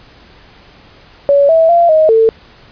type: tone with pitch steps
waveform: sine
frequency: 565 / 651 / 686 / 628 / 447.8 Hz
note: C#5 / E5 / F5 / D#5 / A4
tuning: +33 / -22 / -31 / +16 / +30 cents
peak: -5 dBFS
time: 1.29-2.29 s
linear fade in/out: 0 ms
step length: 200 ms
effects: pink hiss -42 dBFS RMS until 2.71 s + resampled to 11025 Hz